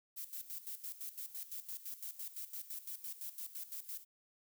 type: noise with tremolo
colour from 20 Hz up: violet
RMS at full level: -44 dBFS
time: 0.16-4.05 s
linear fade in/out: 20 ms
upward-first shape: square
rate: 5.9 Hz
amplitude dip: 75%
effects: none

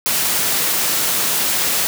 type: high-pass noise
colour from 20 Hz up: white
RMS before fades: -18 dBFS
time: 0.06-1.87 s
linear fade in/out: 0 ms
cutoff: 110 Hz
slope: 12 dB/octave
effects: none

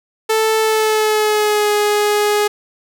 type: tone with pitch glide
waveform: sawtooth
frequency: 440 to 416.7 Hz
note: A4 to G#4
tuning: 0 to +6 cents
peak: -9 dBFS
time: 0.29-2.48 s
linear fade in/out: 10 ms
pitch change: -94 cents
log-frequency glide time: 0.6-1.72 s
effects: none

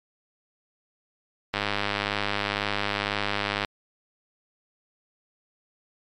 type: click train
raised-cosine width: 0.3 ms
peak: -9 dBFS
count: 216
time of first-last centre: 1.54-3.648 s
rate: 102 Hz
effects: MP3 96 kbps

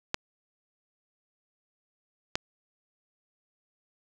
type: clicks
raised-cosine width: 0.2 ms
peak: -9 dBFS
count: 2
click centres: 0.144 / 2.355 s
effects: none

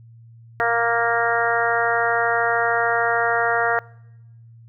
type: harmonic tone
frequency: 233.1 Hz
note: A#3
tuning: in tune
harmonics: 2 / 3 / 4 / 5 / 6 / 7 / 8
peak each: -25 / -22 / -28 / -28 / -24 / -27 / -25 dBFS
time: 0.6-3.79 s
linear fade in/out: 0 ms
effects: noise-tail reverb RT60 1.0 s tail -25 dB re dry + added 115 Hz sine -43 dBFS peak until 4.68 s

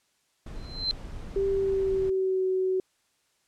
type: noise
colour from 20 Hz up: brown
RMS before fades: -38 dBFS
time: 0.46-2.1 s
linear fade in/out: 5 ms
type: tone with exponential growth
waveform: sine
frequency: 4100 Hz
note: C8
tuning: 36 cents flat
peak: -21 dBFS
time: 0.56-0.91 s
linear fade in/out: 0 ms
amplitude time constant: 74 ms
type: tone with pitch glide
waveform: sine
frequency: 392 to 374.7 Hz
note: G4 to F#4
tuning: 0 to +22 cents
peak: -23 dBFS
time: 1.36-2.8 s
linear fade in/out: 2 ms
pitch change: -78 cents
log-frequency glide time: 1.5-2.45 s
effects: white hiss -70 dBFS RMS until 3.47 s + low-pass 9000 Hz 12 dB/octave

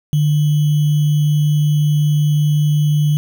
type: tone with sample-and-hold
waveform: sine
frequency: 149.1 Hz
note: D3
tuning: 27 cents sharp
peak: -11 dBFS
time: 0.13-3.17 s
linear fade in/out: 0 ms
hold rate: 3150 Hz
effects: none

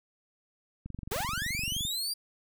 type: click train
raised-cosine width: 5 ms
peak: -27 dBFS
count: 24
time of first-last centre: 0.86-1.851 s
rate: 23.2 Hz
type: linear sweep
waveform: sawtooth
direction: up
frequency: 348.9 to 4820 Hz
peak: -28 dBFS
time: 1.11-2.14 s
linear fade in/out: 10 ms
type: noise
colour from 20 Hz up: white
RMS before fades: -40 dBFS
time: 1.11-1.24 s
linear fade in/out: 5 ms
effects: none

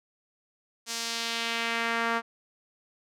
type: tone with band-pass filter sweep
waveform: sawtooth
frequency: 230.8 Hz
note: A#3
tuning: 17 cents flat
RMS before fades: -30 dBFS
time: 0.86-2.22 s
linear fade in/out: 50 ms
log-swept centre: 6300 to 1300 Hz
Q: 1.3
effects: none

